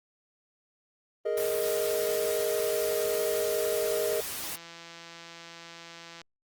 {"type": "chord", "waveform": "triangle", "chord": "Ab suspended second", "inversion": "none", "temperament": "equal", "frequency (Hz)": [415.3, 466.2, 622.3], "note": ["Ab4", "Bb4", "Eb5"], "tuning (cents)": [0, 0, 0], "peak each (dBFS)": -29, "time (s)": [1.25, 4.21], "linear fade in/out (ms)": 10}
{"type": "noise", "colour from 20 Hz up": "white", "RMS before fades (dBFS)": -36, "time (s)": [1.37, 4.56], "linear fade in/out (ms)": 5}
{"type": "click train", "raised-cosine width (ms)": 0.2, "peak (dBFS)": -28, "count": 301, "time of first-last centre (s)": [4.43, 6.216], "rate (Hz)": 168}
{"effects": ["Opus 24 kbps"]}